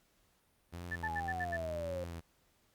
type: tone with vibrato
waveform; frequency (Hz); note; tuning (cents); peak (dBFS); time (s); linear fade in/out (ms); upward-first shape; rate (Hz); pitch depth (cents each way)
sawtooth; 84.9; F2; -48; -38; 0.72-2.21; 20; sine; 1.8; 54
type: tone bursts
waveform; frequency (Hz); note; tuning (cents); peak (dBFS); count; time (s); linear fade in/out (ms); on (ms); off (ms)
sine; 1760; A6; 0; -35; 6; 0.91-1.57; 10; 50; 72
type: exponential sweep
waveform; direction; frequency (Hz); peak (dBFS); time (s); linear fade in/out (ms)
sine; down; 880 to 523.3; -37; 1.03-2.04; 2
effects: pink hiss -72 dBFS RMS until 2.74 s + Opus 48 kbps